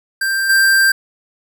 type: tone with level steps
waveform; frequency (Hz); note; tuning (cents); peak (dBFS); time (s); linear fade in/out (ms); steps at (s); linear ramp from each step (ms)
square; 1578; G6; +11; -16 / -10; 0.21-0.92; 5; 0.49; 10
effects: 8-bit